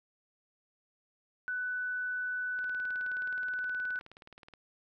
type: tone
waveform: sine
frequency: 1493 Hz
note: F#6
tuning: 15 cents sharp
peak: -32 dBFS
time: 1.48-3.99 s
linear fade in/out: 0 ms
type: click train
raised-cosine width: 0.3 ms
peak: -35 dBFS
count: 38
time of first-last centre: 2.59-4.537 s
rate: 19 Hz
effects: none

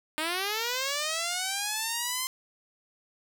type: linear sweep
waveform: 5% pulse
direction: up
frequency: 302.4 to 1046.5 Hz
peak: -17 dBFS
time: 0.18-2.27 s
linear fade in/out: 0 ms
effects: none

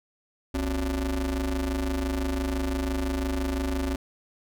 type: ring-modulated tone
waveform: 35% pulse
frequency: 102.7 Hz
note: G#2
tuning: 19 cents flat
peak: -21 dBFS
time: 0.54-3.96 s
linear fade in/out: 5 ms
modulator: 167 Hz
effects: none

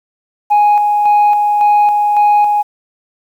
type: tone with tremolo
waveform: sine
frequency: 830.6 Hz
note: G#5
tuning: in tune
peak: -4 dBFS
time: 0.5-2.63 s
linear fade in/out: 20 ms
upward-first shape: square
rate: 1.8 Hz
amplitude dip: 40%
effects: tanh soft clip ceiling -5 dBFS + 7-bit

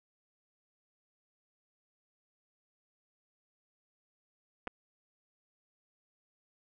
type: clicks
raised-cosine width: 0.5 ms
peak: -23 dBFS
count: 2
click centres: 4.672 / 4.676 s
effects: none

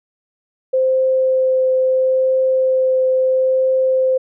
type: tone with vibrato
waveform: sine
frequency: 520 Hz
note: C5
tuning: 11 cents flat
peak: -12 dBFS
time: 0.73-4.18 s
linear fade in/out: 10 ms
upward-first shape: triangle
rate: 0.75 Hz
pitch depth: 8 cents each way
effects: none

